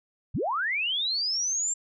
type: linear sweep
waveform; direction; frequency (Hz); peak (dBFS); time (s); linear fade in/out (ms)
sine; up; 58.27 to 7460; -25; 0.34-1.74; 10
effects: none